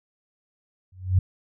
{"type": "tone with exponential growth", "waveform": "sine", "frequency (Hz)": 92.5, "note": "F#2", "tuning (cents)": 0, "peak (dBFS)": -12, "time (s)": [0.92, 1.19], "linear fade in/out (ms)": 5, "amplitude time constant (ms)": 58, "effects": []}